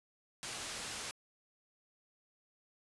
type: low-pass noise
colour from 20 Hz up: white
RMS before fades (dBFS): -43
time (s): 0.43-1.11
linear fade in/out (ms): 0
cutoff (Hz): 7800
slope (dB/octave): 12
effects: resampled to 24000 Hz